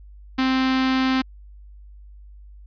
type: tone with notch filter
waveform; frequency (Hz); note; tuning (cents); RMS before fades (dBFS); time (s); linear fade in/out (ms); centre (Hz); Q
sawtooth; 261.6; C4; 0; -20; 0.38-1.22; 10; 560; 1.1
effects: added 50 Hz sine -41 dBFS peak until 2.66 s + resampled to 11025 Hz